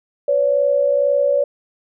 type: tone pair together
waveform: sine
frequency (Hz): 506.9 / 569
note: B4 / C#5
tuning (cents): +45 / +45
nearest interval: major second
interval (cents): 200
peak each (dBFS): -20 / -14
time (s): 0.28-1.44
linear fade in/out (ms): 5
effects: none